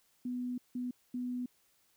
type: tone bursts at uneven times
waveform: sine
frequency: 247.9 Hz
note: B3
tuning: 7 cents sharp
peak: -34 dBFS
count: 3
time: 0.25-0.58 / 0.75-0.91 / 1.14-1.46 s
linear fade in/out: 5 ms
effects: white hiss -71 dBFS RMS until 1.96 s